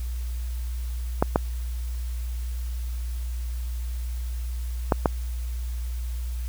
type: clicks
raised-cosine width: 1 ms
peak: -4 dBFS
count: 4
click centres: 1.225 / 1.359 / 4.922 / 5.058 s
effects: added 60 Hz sine -27 dBFS peak until 6.48 s + white hiss -48 dBFS RMS until 6.48 s